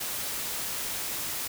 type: noise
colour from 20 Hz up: white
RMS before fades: -33 dBFS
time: 0-1.48 s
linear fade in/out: 10 ms
effects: none